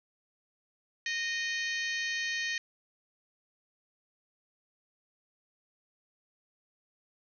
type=harmonic tone with a mistuned harmonic; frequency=618 Hz; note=D#5; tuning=12 cents flat; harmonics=3 / 4 / 5 / 6 / 7 / 8 / 9 / 10; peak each=-33 / -38 / -41 / -44 / -41 / -52 / -47 / -44 dBFS; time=1.06-2.58 s; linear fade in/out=2 ms; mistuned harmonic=6; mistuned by=+20 cents; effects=none